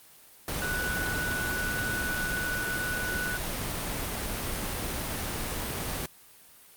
sine tone in noise, 1480 Hz, F#6, in tune, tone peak -30 dBFS, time 0.62-3.37 s, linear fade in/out 2 ms, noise pink, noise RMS -32 dBFS, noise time 0.48-6.06 s, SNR -1 dB, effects white hiss -54 dBFS RMS until 6.76 s + Opus 32 kbps

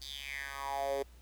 10% pulse tone with high-pass filter sweep, 138.59 Hz, C#3, in tune, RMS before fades -38 dBFS, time 0.01-1.03 s, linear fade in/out 10 ms, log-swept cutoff 4500 to 420 Hz, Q 5.5, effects added 60 Hz sine -53 dBFS peak until 1.21 s + pink hiss -64 dBFS RMS until 1.21 s

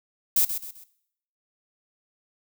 violet noise with echo, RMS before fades -20 dBFS, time 0.36-0.45 s, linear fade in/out 5 ms, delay 130 ms, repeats 3, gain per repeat -9 dB, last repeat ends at 0.84 s, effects noise-tail reverb RT60 0.7 s tail -17 dB re dry

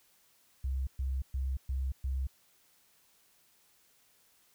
sine tone bursts, 66.2 Hz, C2, 21 cents sharp, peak -30 dBFS, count 5, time 0.64-2.27 s, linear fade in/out 5 ms, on 230 ms, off 120 ms, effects white hiss -67 dBFS RMS until 4.54 s

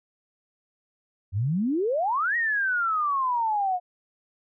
sine exponential two-way sweep, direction up then down, 89.3 to 1911 to 707 Hz, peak -22 dBFS, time 1.32-3.8 s, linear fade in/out 50 ms, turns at 2.36 s, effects none

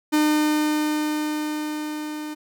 45% pulse tone with level ramp, 303.3 Hz, D#4, 44 cents flat, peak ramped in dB -16 to -30 dBFS, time 0.12-2.35 s, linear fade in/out 20 ms, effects none

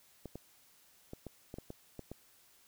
clicks, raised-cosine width 2 ms, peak -30 dBFS, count 9, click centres 0.257 / 0.356 / 1.134 / 1.267 / 1.541 / 1.585 / 1.704 / 1.993 / 2.116 s, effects white hiss -65 dBFS RMS until 2.67 s

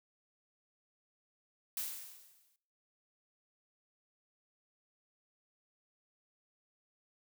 blue noise with exponential decay, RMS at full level -36 dBFS, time 1.77-2.56 s, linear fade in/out 2 ms, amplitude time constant 170 ms, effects noise-tail reverb RT60 0.6 s tail -19 dB re dry

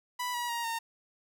sawtooth tone with pitch steps, 987.8 / 963.6 / 939.9 / 916.9 Hz, B5 / B5 / A#5 / A#5, 0 / -43 / +14 / -29 cents, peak -28 dBFS, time 0.19-0.79 s, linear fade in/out 10 ms, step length 150 ms, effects none

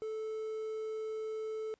triangle tone with quantisation, 437.1 Hz, A4, 11 cents flat, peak -34 dBFS, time 0.02-1.74 s, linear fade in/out 0 ms, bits 9, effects pink hiss -75 dBFS RMS until 1.79 s + resampled to 16000 Hz

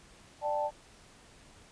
sine chord, D suspended fourth, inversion none, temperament equal with one note detuned, 592.1 / 784 / 880 Hz, D5 / G5 / A5, +14 / 0 / 0 cents, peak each -32 / -37 / -32 dBFS, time 0.41-0.71 s, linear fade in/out 50 ms, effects pink hiss -57 dBFS RMS until 1.71 s + resampled to 22050 Hz

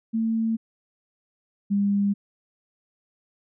sine tone pair in turn, 224.6 / 201.2 Hz, A3 / G3, +36 / +45 cents, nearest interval major second, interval 191 cents, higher first, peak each -21 / -19 dBFS, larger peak second, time 0.13-0.57 / 1.7-2.14 s, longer neither, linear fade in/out 20 ms, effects none

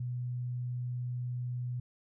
sine tone, 123.47 Hz, B2, in tune, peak -33 dBFS, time 0-1.8 s, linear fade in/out 5 ms, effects none

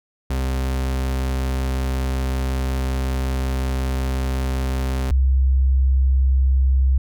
40% pulse / sine tone pair in turn, 65.41 / 65.86 Hz, C2 / C2, 0 / +12 cents, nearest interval unison, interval 12 cents, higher second, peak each -19 / -13 dBFS, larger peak second, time 0.3-5.11 / 5.11-6.98 s, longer first, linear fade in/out 5 ms, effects none

